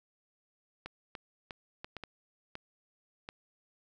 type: clicks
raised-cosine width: 0.3 ms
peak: -25 dBFS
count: 8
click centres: 0.86 / 1.152 / 1.508 / 1.845 / 1.967 / 2.037 / 2.554 / 3.289 s
effects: none